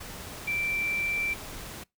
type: tone in noise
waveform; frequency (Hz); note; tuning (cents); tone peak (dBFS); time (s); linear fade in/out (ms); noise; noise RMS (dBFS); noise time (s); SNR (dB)
sine; 2344; D7; -4; -27; 0.47-1.34; 10; pink; -41; 0-1.84; +11
effects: noise-tail reverb RT60 0.2 s tail -24 dB re dry